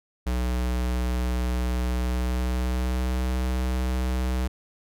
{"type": "tone with pitch glide", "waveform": "square", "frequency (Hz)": [61.6, 63.19], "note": ["B1", "B1"], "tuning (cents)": [-4, 40], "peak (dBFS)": -24, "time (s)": [0.26, 4.48], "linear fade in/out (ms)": 10, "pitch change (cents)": 44, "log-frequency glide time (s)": [1.9, 3.28], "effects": []}